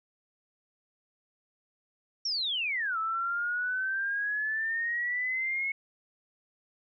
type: exponential two-way sweep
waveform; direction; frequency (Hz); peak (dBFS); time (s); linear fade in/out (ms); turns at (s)
sine; down then up; 5670 to 1303 to 2193; -28; 2.25-5.72; 5; 2.98
effects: none